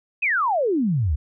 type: exponential sweep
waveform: sine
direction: down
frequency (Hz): 2637 to 65.41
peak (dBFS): -18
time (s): 0.22-1.16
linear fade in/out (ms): 10
effects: none